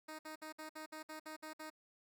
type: tone bursts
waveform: 10% pulse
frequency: 311.2 Hz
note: D#4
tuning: in tune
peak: -38 dBFS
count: 10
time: 0.08-1.702 s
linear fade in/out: 10 ms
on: 110 ms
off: 58 ms
effects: none